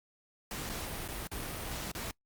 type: noise with dropouts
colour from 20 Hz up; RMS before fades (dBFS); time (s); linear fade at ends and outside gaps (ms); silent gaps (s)
pink; -39; 0.51-2.11; 1; 0.693-0.697 / 1.078-1.086 / 1.272-1.315 / 1.916-1.95
effects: noise-tail reverb RT60 0.1 s tail -24 dB re dry + Opus 48 kbps